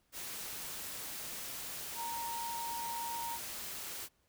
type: tone in noise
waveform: sine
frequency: 931 Hz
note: A#5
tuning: 2 cents flat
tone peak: -38 dBFS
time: 1.95-3.39 s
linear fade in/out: 50 ms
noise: white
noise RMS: -43 dBFS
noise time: 0.12-4.09 s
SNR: +2 dB
effects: pink hiss -75 dBFS RMS until 4.28 s